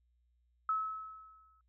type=tone with exponential decay; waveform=sine; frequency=1294 Hz; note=E6; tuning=32 cents flat; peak=-28 dBFS; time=0.69-1.61 s; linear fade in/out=2 ms; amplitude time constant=200 ms; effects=added 60 Hz sine -70 dBFS peak until 1.68 s